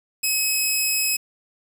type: tone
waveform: 10% pulse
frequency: 2558 Hz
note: D#7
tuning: 47 cents sharp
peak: -11 dBFS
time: 0.23-1.17 s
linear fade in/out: 10 ms
effects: 7-bit